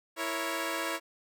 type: chord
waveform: 10% pulse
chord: A# diminished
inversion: second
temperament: equal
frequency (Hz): 329.6 / 466.2 / 554.4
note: E4 / A#4 / C#5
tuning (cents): 0 / 0 / 0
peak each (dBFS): -26 / -31 / -27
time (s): 0.16-1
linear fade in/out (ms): 50
effects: none